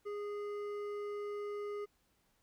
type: tone with hard clipping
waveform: sine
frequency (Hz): 412.3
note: G#4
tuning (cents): -13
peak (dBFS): -40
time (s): 0.05-1.86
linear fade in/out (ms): 20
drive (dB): 9
effects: pink hiss -75 dBFS RMS until 2.42 s